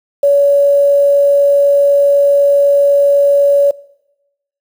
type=tone with quantisation; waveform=sine; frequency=566 Hz; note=C#5; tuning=36 cents sharp; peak=-6 dBFS; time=0.23-3.71 s; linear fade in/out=5 ms; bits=6; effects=noise-tail reverb RT60 0.9 s tail -22 dB re dry